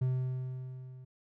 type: tone with level ramp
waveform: triangle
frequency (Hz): 128.5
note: C3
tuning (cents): -31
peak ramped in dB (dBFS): -24 to -45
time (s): 0.01-1.05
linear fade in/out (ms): 10
effects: none